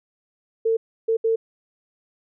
sine tone bursts at uneven times, 450.5 Hz, A4, 41 cents sharp, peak -17 dBFS, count 3, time 0.65-0.77 / 1.08-1.17 / 1.24-1.36 s, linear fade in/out 10 ms, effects none

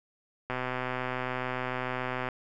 click train, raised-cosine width 0.5 ms, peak -17 dBFS, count 228, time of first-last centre 0.5-2.287 s, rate 127 Hz, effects none

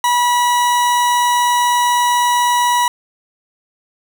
40% pulse tone, 972 Hz, B5, 28 cents flat, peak -11 dBFS, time 0.04-2.88 s, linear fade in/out 2 ms, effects none

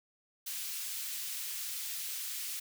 white high-pass noise, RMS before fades -39 dBFS, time 0.46-2.6 s, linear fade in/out 10 ms, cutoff 2300 Hz, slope 12 dB/octave, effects none

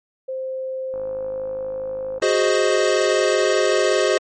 sine tone, 523.3 Hz, C5, in tune, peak -24 dBFS, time 0.28-2.19 s, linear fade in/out 10 ms
click train, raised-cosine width 1 ms, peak -26 dBFS, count 69, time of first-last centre 0.94-2.238 s, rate 52.4 Hz
square chord, Ab dominant seventh, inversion third, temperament equal, 370 / 415.3 / 523.3 / 622.3 Hz, Gb4 / Ab4 / C5 / Eb5, 0 / 0 / 0 / 0 cents, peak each -22 dBFS, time 2.22-4.18 s, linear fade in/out 5 ms
effects MP3 32 kbps

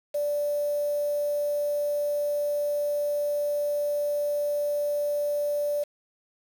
sine tone with quantisation, 585 Hz, D5, 7 cents flat, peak -24 dBFS, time 0.14-5.84 s, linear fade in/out 10 ms, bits 7, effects none

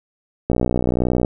click train, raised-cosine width 2 ms, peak -5 dBFS, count 47, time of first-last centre 0.5-1.248 s, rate 61.5 Hz, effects none

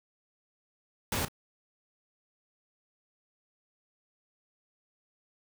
pink noise with echo, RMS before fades -31 dBFS, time 1.12-1.25 s, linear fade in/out 2 ms, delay 34 ms, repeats 1, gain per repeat -14 dB, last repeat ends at 1.284 s, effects none

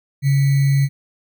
sine tone with sample-and-hold, 138.59 Hz, C#3, in tune, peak -12 dBFS, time 0.22-0.89 s, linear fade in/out 50 ms, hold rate 2100 Hz, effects none

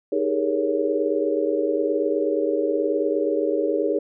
sine tone cluster, 312.5 / 399.8 / 418.8 / 467.7 / 558 Hz, D#4 / G4 / G#4 / A#4 / C#5, +8 / +34 / +15 / +6 / +11 cents, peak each -26 dBFS, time 0.12-3.99 s, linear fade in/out 5 ms, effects none

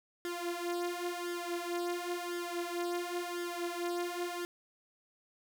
sawtooth tone with flanger, 349.2 Hz, F4, in tune, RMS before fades -37 dBFS, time 0.25-4.45 s, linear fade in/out 0 ms, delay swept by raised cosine 0.58 to 5.98 ms, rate 0.95 Hz, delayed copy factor +0.8, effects none

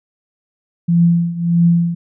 sine tone with tremolo, 170.5 Hz, F3, 41 cents flat, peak -7 dBFS, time 0.88-1.95 s, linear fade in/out 10 ms, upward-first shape triangle, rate 1.6 Hz, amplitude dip 85%, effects none

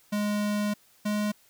square tone pair in turn, 207.7 / 209.1 Hz, G#3 / G#3, 0 / +12 cents, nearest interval unison, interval 12 cents, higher second, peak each -26 dBFS, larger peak neither, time 0.12-0.74 / 1.05-1.32 s, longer first, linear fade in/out 10 ms, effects white hiss -61 dBFS RMS until 1.49 s

